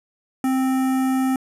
square tone with notch filter, 261.9 Hz, C4, 2 cents sharp, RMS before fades -20 dBFS, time 0.44-1.36 s, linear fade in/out 2 ms, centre 4000 Hz, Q 0.52, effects resampled to 32000 Hz

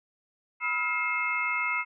sine tone cluster, 979 / 1288 / 1395 / 2140 / 2620 Hz, B5 / E6 / F6 / C7 / E7, -15 / -41 / -2 / +38 / -11 cents, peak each -35 / -34 / -37 / -28 / -34 dBFS, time 0.6-1.85 s, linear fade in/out 50 ms, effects none

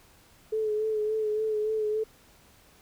sine tone with vibrato, 430.9 Hz, A4, 36 cents flat, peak -25 dBFS, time 0.52-2.04 s, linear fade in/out 10 ms, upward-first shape sine, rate 3.5 Hz, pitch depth 31 cents each way, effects pink hiss -58 dBFS RMS until 2.81 s

